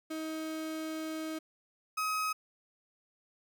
35% pulse tone pair in turn, 316.2 / 1267.5 Hz, D#4 / D#6, +28 / +32 cents, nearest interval 2 octaves, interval 2404 cents, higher second, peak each -34 / -29 dBFS, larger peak second, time 0.1-1.39 / 1.97-2.33 s, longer first, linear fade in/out 10 ms, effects none

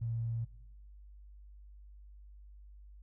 triangle tone with tanh clipping, 115.1 Hz, A#2, 22 cents flat, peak -33 dBFS, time 0.01-0.45 s, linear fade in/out 10 ms, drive 3 dB, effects noise-tail reverb RT60 0.8 s tail -18 dB re dry + added 50 Hz sine -51 dBFS peak until 3.02 s

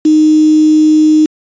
sine tone with quantisation, 308.7 Hz, D#4, 14 cents flat, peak -4 dBFS, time 0.05-1.26 s, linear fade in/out 5 ms, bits 4, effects resampled to 16000 Hz

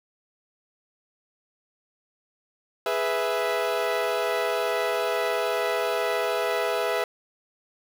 sawtooth chord, E major, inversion first, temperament equal, 415.3 / 493.9 / 659.3 Hz, G#4 / B4 / E5, 0 / 0 / 0 cents, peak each -25 / -24 / -23 dBFS, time 2.86-7.04 s, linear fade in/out 2 ms, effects low-pass 4000 Hz 12 dB/octave + 7-bit

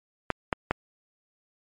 clicks, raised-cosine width 0.5 ms, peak -8 dBFS, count 3, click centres 0.303 / 0.528 / 0.71 s, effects MP3 48 kbps

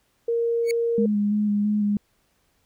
sine tone, 465.9 Hz, A#4, 1 cent flat, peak -20 dBFS, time 0.28-1.06 s, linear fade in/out 5 ms
sawtooth tone with exponential growth, 2232 Hz, C#7, 11 cents sharp, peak -22 dBFS, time 0.63-0.71 s, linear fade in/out 1 ms, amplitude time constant 16 ms
sine tone with vibrato, 207.7 Hz, G#3, in tune, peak -19 dBFS, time 0.98-1.97 s, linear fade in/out 2 ms, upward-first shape square, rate 3 Hz, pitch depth 17 cents each way
effects pink hiss -67 dBFS RMS until 2.65 s

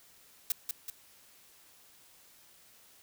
blue noise with echo, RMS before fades -29 dBFS, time 0.5-0.52 s, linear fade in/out 2 ms, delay 190 ms, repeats 2, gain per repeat -5 dB, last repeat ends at 0.9 s, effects white hiss -60 dBFS RMS until 3.02 s

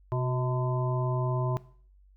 harmonic tone with a mistuned harmonic, 127.4 Hz, C3, 46 cents flat, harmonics 1 / 3 / 5 / 7 / 8, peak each -27 / -34 / -36 / -40 / -37 dBFS, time 0.12-1.57 s, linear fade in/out 0 ms, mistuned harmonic 3, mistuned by -56 cents, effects noise-tail reverb RT60 0.5 s tail -18 dB re dry + added 48 Hz sine -55 dBFS peak until 2.16 s

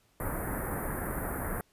pink band-stop noise, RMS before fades -34 dBFS, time 0.2-1.61 s, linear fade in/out 2 ms, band 1900 to 10000 Hz, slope 48 dB/octave, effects pink hiss -68 dBFS RMS until 1.72 s + resampled to 32000 Hz

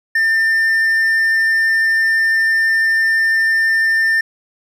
triangle tone, 1797 Hz, A6, 36 cents sharp, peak -10 dBFS, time 0.15-4.21 s, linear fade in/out 5 ms, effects none

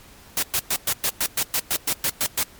white noise bursts, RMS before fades -22 dBFS, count 13, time 0.37-2.431 s, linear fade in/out 2 ms, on 57 ms, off 110 ms, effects pink hiss -48 dBFS RMS until 2.59 s + MP3 96 kbps

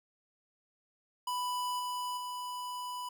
square tone with level steps, 991 Hz, B5, 6 cents sharp, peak -33 / -35 / -38 dBFS, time 1.27-3.09 s, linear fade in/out 5 ms, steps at 1.79 / 2.17 s, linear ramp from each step 5 ms, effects none

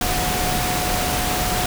sine tone in noise, 727 Hz, F#5, 31 cents flat, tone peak -26 dBFS, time 0.01-1.66 s, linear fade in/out 2 ms, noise pink, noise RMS -22 dBFS, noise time 0.01-1.66 s, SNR -7 dB, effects none

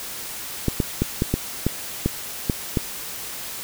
clicks, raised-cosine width 3 ms, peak -6 dBFS, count 9, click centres 0.683 / 0.802 / 1.02 / 1.221 / 1.34 / 1.666 / 2.06 / 2.498 / 2.772 s, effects white hiss -33 dBFS RMS until 3.63 s

